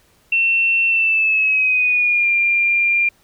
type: tone with pitch glide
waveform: sine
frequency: 2700 to 2392 Hz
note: E7 to D7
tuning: +41 to +31 cents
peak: -13 dBFS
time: 0.32-3.09 s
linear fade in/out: 5 ms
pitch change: -210 cents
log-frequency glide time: 0.88-2.31 s
effects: pink hiss -56 dBFS RMS until 3.23 s